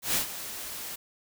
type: noise with ADSR envelope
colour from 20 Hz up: white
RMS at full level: -25 dBFS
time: 0.02-0.96 s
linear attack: 130 ms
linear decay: 110 ms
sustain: -13 dB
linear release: 9 ms
effects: none